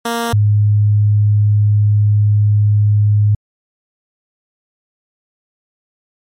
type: tone pair in turn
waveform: 10% pulse / sine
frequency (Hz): 233.1 / 104.38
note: A#3 / G#2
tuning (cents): 0 / +9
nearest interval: octave + major second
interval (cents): 1391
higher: first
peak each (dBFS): -8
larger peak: neither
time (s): 0.05-0.33 / 0.33-3.35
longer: second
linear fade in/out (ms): 5
effects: MP3 64 kbps